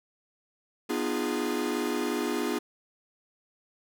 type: chord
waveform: 45% pulse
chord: F half-diminished seventh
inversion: second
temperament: equal with one note detuned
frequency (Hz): 246.9 / 303.8 / 349.2 / 415.3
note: Cb4 / Eb4 / F4 / Ab4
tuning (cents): 0 / -41 / 0 / 0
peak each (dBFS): -33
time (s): 0.89-2.59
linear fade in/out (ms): 10
effects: none